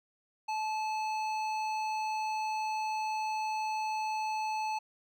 triangle tone with hard clipping, 867 Hz, A5, 26 cents flat, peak -33 dBFS, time 0.48-4.79 s, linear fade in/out 10 ms, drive 16 dB, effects none

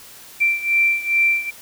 sine beating tone pair, 2349 / 2351.4 Hz, D7 / D7, 0 / +2 cents, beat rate 2.4 Hz, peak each -17 / -20 dBFS, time 0.4-1.51 s, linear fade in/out 20 ms, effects white hiss -42 dBFS RMS until 1.61 s

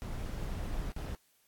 brown noise with dropouts, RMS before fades -37 dBFS, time 0.02-1.15 s, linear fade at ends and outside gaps 0 ms, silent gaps 0.458-0.462 / 0.919-0.964 s, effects white hiss -70 dBFS RMS until 1.47 s + AAC 64 kbps

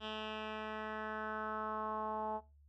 10% pulse tone with low-pass filter sweep, 216.2 Hz, A3, 30 cents flat, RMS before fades -41 dBFS, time 0-2.41 s, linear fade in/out 50 ms, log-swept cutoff 3200 to 840 Hz, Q 3.6, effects noise-tail reverb RT60 0.3 s tail -22 dB re dry + added 72 Hz sine -61 dBFS peak until 2.68 s

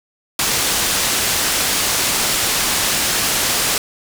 white low-pass noise, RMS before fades -18 dBFS, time 0.39-3.78 s, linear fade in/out 2 ms, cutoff 9500 Hz, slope 12 dB/octave, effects none

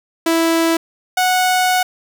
sawtooth tone pair in turn, 329.6 / 736.3 Hz, E4 / F#5, 0 / -9 cents, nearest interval octave + major second, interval 1391 cents, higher second, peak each -9 dBFS, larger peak neither, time 0.26-0.77 / 1.17-1.83 s, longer second, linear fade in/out 5 ms, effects none

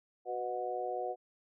harmonic tone with a mistuned harmonic, 123.47 Hz, B2, in tune, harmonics 3 / 4 / 5 / 6, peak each -41 / -39 / -42 / -37 dBFS, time 0.25-1.16 s, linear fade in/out 50 ms, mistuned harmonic 6, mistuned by -23 cents, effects none

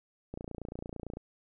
click train, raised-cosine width 2 ms, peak -26 dBFS, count 25, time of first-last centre 0.34-1.17 s, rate 28.9 Hz, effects none

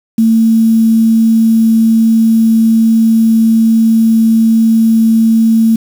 sine tone with quantisation, 224.7 Hz, A3, 37 cents sharp, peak -5 dBFS, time 0.18-5.76 s, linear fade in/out 5 ms, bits 5, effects none

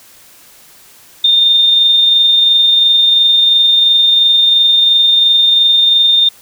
sine tone with amplitude modulation, 3630 Hz, A#7, 47 cents flat, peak -5 dBFS, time 1.24-6.29 s, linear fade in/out 5 ms, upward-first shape sine, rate 22.9 Hz, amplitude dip 25%, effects white hiss -42 dBFS RMS until 6.41 s

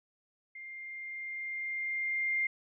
sine tone with level ramp, 2108 Hz, C7, 12 cents sharp, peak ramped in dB -43 to -27 dBFS, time 0.55-2.47 s, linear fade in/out 5 ms, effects none

